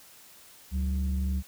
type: tone pair together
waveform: sine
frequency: 70.7 / 188.88 Hz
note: C#2 / F#3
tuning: +35 / +36 cents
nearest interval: octave + perfect fourth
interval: 1701 cents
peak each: -25 / -32 dBFS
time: 0.71-1.43 s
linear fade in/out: 50 ms
effects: tanh soft clip ceiling -21 dBFS + white hiss -53 dBFS RMS until 1.47 s